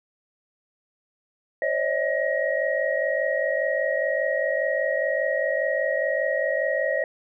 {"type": "tone cluster", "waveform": "sine", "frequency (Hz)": [530, 575, 637, 1891], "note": ["C5", "D5", "D#5", "A#6"], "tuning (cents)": [22, -37, 41, 24], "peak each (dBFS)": -27, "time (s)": [1.62, 7.04], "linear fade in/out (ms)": 2, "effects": []}